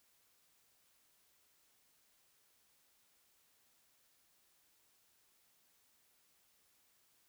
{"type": "silence", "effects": ["white hiss -73 dBFS RMS until 7.28 s"]}